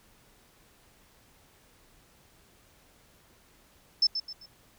sine tone with echo, 5274 Hz, E8, in tune, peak -19 dBFS, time 4.02-4.07 s, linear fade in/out 5 ms, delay 130 ms, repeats 3, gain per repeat -9 dB, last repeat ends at 4.46 s, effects pink hiss -61 dBFS RMS until 4.78 s

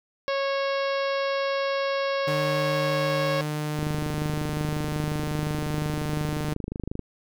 harmonic tone, 550 Hz, C#5, 14 cents flat, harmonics 1 / 2 / 3 / 4 / 5 / 6 / 7 / 8 / 9 / 10, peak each -25 / -31 / -35 / -37 / -39 / -41 / -42 / -43 / -44 / -45 dBFS, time 0.28-3.41 s, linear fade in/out 0 ms
sawtooth tone, 151 Hz, D3, 48 cents sharp, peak -23 dBFS, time 2.27-6.54 s, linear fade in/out 10 ms
click train, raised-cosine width 3 ms, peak -18 dBFS, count 83, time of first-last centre 3.79-6.993 s, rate 25.6 Hz
effects none

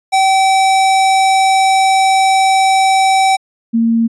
square / sine tone pair in turn, 769 / 229.1 Hz, G5 / A#3, -33 / -30 cents, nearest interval octave + major sixth, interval 2097 cents, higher first, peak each -9 dBFS, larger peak neither, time 0.12-3.37 / 3.73-4.08 s, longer first, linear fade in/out 20 ms, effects resampled to 24000 Hz

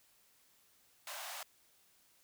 pink high-pass noise, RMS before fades -45 dBFS, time 1.07-1.43 s, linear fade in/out 2 ms, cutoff 580 Hz, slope 96 dB/octave, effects white hiss -69 dBFS RMS until 2.23 s

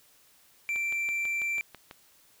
triangle tone, 2349 Hz, D7, in tune, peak -26 dBFS, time 0.69-1.61 s, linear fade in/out 0 ms
click train, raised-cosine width 0.3 ms, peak -27 dBFS, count 8, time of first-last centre 0.76-1.911 s, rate 6.08 Hz
effects white hiss -61 dBFS RMS until 2.4 s

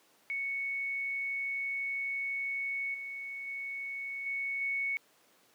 sine tone with level steps, 2217 Hz, C#7, in tune, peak -32 / -38 / -36 / -32 / -30 dBFS, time 0.3-4.97 s, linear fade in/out 0 ms, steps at 2.94 / 3.47 / 4.26 / 4.61 s, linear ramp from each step 5 ms, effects pink hiss -65 dBFS RMS until 5.54 s + high-pass 300 Hz 12 dB/octave

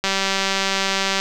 click train, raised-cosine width 0.2 ms, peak -3 dBFS, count 226, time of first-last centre 0.04-1.2 s, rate 194 Hz, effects none

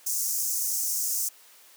pink high-pass noise, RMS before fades -28 dBFS, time 0.06-1.29 s, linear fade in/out 10 ms, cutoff 5700 Hz, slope 48 dB/octave, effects white hiss -54 dBFS RMS until 1.76 s + high-pass 400 Hz 12 dB/octave

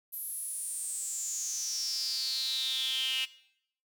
sawtooth tone with high-pass filter sweep, 261.6 Hz, C4, in tune, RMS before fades -34 dBFS, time 0.12-3.26 s, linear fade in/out 20 ms, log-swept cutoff 12000 to 2800 Hz, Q 9.7, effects noise-tail reverb RT60 0.7 s tail -18 dB re dry

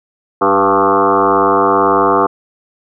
sine tone with frequency modulation, 784 Hz, G5, in tune, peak -8 dBFS, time 0.41-2.27 s, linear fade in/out 10 ms, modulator 98.1 Hz, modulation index 5, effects none

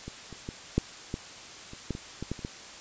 clicks, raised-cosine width 3 ms, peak -25 / -30 / -22 / -10 / -18 / -30 / -17 / -24 / -21 / -18 / -30 / -20 dBFS, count 12, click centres 0.08 / 0.327 / 0.489 / 0.78 / 1.141 / 1.734 / 1.907 / 1.951 / 2.226 / 2.316 / 2.392 / 2.449 s, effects white hiss -45 dBFS RMS until 2.8 s + resampled to 16000 Hz

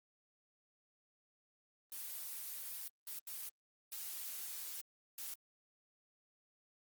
blue noise bursts at uneven times, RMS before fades -45 dBFS, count 5, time 1.92-2.88 / 3.07-3.19 / 3.27-3.49 / 3.92-4.81 / 5.18-5.34 s, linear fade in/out 2 ms, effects Opus 24 kbps

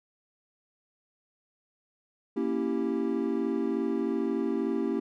triangle chord, A# diminished seventh, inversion none, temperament equal with one note detuned, 233.1 / 276.4 / 329.6 / 392 Hz, A#3 / C#4 / E4 / G4, 0 / -5 / 0 / 0 cents, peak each -30 dBFS, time 2.36-5 s, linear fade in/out 10 ms, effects none

